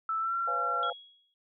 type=tone with pitch glide; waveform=sine; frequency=1318.5 to 1364.2 Hz; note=E6 to F6; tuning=0 to -41 cents; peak=-28 dBFS; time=0.09-0.9 s; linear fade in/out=2 ms; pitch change=+59 cents; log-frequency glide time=0.19-0.34 s
type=chord; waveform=sine; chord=C# dominant seventh; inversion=third; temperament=just; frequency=498.9 / 554.4 / 693 / 831.5 Hz; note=B4 / C#5 / E#5 / G#5; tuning=+17 / 0 / -14 / +2 cents; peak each=-39 / -41 / -37 / -40 dBFS; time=0.47-0.93 s; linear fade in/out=10 ms
type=tone with exponential decay; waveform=sine; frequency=3322 Hz; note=G#7; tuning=in tune; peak=-35 dBFS; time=0.83-1.34 s; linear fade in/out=1 ms; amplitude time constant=110 ms
effects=none